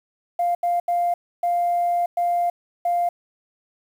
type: tone bursts at uneven times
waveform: sine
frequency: 698.5 Hz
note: F5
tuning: in tune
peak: -17 dBFS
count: 6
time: 0.39-0.55 / 0.63-0.8 / 0.88-1.14 / 1.43-2.06 / 2.17-2.5 / 2.85-3.09 s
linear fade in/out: 5 ms
effects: tanh soft clip ceiling -14 dBFS + 8-bit